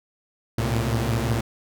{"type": "tone cluster", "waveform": "sawtooth", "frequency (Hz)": [67.4, 110.7, 116.1, 129.7], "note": ["C#2", "A2", "A#2", "C3"], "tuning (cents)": [-48, 11, -7, -15], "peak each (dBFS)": [-25, -23, -21, -26], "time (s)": [0.58, 1.41], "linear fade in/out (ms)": 5, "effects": []}